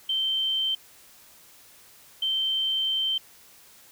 sine tone bursts at uneven times, 3115 Hz, G7, 12 cents flat, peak -23 dBFS, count 2, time 0.09-0.75 / 2.22-3.18 s, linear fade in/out 5 ms, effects white hiss -53 dBFS RMS until 3.91 s

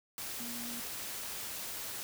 sine tone in noise, 237.8 Hz, A#3, 35 cents sharp, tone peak -44 dBFS, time 0.4-0.8 s, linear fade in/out 0 ms, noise white, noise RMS -41 dBFS, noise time 0.18-2.03 s, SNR -6 dB, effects none

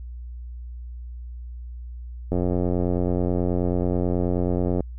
click train, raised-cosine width 2 ms, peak -11 dBFS, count 223, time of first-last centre 2.32-4.806 s, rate 89.3 Hz, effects added 60 Hz sine -33 dBFS peak until 4.98 s

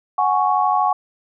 sine chord, F# suspended second, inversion none, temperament just, 740 / 832.5 / 1110 Hz, F#5 / G#5 / C#6, 0 / +4 / +2 cents, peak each -19 dBFS, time 0.18-0.93 s, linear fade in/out 5 ms, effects none

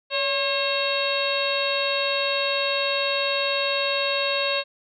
harmonic tone with a mistuned harmonic, 540 Hz, C#5, 45 cents flat, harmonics 1 / 2 / 3 / 4 / 5 / 6 / 7 / 8, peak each -26 / -31 / -33 / -36 / -27 / -36 / -30 / -31 dBFS, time 0.1-4.64 s, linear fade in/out 50 ms, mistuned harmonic 1, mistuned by +76 cents, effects none

